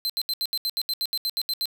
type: tone bursts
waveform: 45% pulse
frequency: 4098 Hz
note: C8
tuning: 37 cents flat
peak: -23 dBFS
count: 14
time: 0.05-1.656 s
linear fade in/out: 0 ms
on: 46 ms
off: 74 ms
effects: none